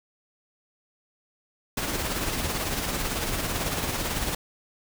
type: noise with tremolo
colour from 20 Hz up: pink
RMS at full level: -27 dBFS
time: 1.77-4.35 s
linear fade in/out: 5 ms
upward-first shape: sine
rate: 18 Hz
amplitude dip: 40%
effects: none